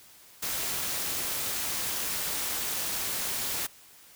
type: noise with amplitude modulation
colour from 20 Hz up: white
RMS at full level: -29 dBFS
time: 0.42-3.67 s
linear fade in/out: 10 ms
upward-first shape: sine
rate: 295 Hz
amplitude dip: 55%
effects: white hiss -54 dBFS RMS until 4.15 s